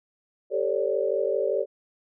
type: tone cluster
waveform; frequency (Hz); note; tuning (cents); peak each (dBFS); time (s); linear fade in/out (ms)
sine; 393.7 / 446.8 / 539 / 584; G4 / A4 / C#5 / D5; +8 / +27 / -49 / -10; -28; 0.5-1.66; 50
effects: none